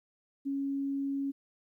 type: tone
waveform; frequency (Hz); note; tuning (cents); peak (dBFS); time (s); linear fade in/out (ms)
sine; 276.5; C#4; -4; -30; 0.45-1.32; 20
effects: 12-bit